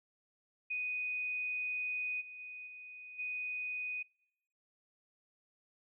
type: tone with level steps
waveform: sine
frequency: 2489 Hz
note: D#7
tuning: in tune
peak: -34 / -46 / -44 / -47 / -36 dBFS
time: 0.7-4.03 s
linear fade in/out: 10 ms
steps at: 2.2 / 2.38 / 2.66 / 3.18 s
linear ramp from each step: 20 ms
effects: noise-tail reverb RT60 0.8 s tail -25 dB re dry